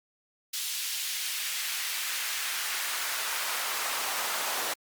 pink noise with high-pass filter sweep, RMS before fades -32 dBFS, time 0.53-4.74 s, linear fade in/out 10 ms, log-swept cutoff 3500 to 670 Hz, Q 0.97, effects Opus 48 kbps

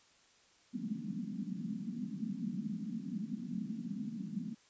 pink band-pass noise, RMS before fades -40 dBFS, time 0.73-4.55 s, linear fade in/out 20 ms, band 180 to 240 Hz, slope 48 dB/octave, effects white hiss -66 dBFS RMS until 4.69 s + resampled to 16000 Hz

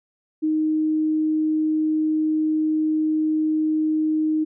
sine tone, 311.1 Hz, D#4, in tune, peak -18 dBFS, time 0.42-4.45 s, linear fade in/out 20 ms, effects none

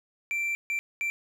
triangle tone bursts at uneven times, 2349 Hz, D7, in tune, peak -25 dBFS, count 3, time 0.31-0.55 / 0.7-0.79 / 1.01-1.1 s, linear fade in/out 0 ms, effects none

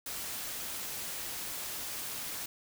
white noise, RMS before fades -39 dBFS, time 0.06-2.46 s, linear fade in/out 5 ms, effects none

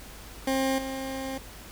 20% pulse tone with level steps, 266.2 Hz, C4, 30 cents sharp, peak -19 / -27 dBFS, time 0.47-1.38 s, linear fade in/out 5 ms, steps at 0.78 s, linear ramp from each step 5 ms, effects added 50 Hz sine -47 dBFS peak until 1.71 s + pink hiss -46 dBFS RMS until 1.71 s

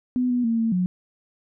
sine tone with pitch steps, 250.1 / 245.4 / 228.9 / 226.4 / 181.3 Hz, B3 / B3 / A#3 / A3 / F#3, +22 / -11 / -31 / +50 / -35 cents, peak -19 dBFS, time 0.16-0.86 s, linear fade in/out 0 ms, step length 140 ms, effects none

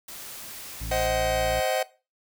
white noise, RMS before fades -40 dBFS, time 0.08-1.07 s, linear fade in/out 5 ms
harmonic tone, 55.6 Hz, A1, 19 cents sharp, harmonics 1 / 2 / 3 / 5, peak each -32 / -38 / -42 / -46 dBFS, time 0.8-1.61 s, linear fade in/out 20 ms
45% pulse chord, C diminished, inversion none, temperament just, 523.3 / 627.9 / 753.5 Hz, C5 / Eb5 / Gb5, 0 / +16 / +31 cents, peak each -28 dBFS, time 0.91-1.83 s, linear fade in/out 5 ms
effects noise-tail reverb RT60 0.3 s tail -18 dB re dry

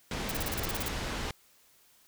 pink low-pass noise, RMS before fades -35 dBFS, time 0.11-1.31 s, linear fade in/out 2 ms, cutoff 5800 Hz, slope 12 dB/octave
blue noise bursts, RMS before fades -35 dBFS, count 11, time 0.29-0.883 s, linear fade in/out 2 ms, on 23 ms, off 34 ms
effects white hiss -63 dBFS RMS until 2.07 s

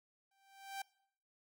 sawtooth tone with exponential growth, 783 Hz, G5, 2 cents flat, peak -35 dBFS, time 0.31-0.82 s, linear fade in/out 5 ms, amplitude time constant 110 ms, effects noise-tail reverb RT60 0.7 s tail -23 dB re dry

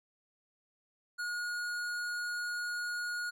sine tone with hard clipping, 1441 Hz, F#6, 46 cents flat, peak -36 dBFS, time 1.18-3.31 s, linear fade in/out 20 ms, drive 13 dB, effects none

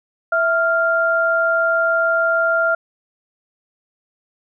sine tone pair together, 659.3 / 1393.3 Hz, E5 / F6, 0 / -4 cents, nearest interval octave + minor second, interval 1296 cents, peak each -18 / -16 dBFS, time 0.32-2.75 s, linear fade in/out 5 ms, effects none

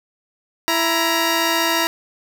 10% pulse tone pair together, 332.1 / 942 Hz, E4 / A#5, +13 / +18 cents, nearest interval octave + tritone, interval 1805 cents, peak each -11 dBFS, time 0.68-1.87 s, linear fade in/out 0 ms, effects none

